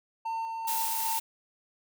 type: tone with tremolo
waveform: triangle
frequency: 904 Hz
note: A5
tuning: 47 cents sharp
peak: -28 dBFS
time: 0.25-1.19 s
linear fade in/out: 10 ms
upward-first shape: square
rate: 2.5 Hz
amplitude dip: 30%
type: noise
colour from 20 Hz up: blue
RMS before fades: -32 dBFS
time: 0.67-1.2 s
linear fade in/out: 10 ms
effects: none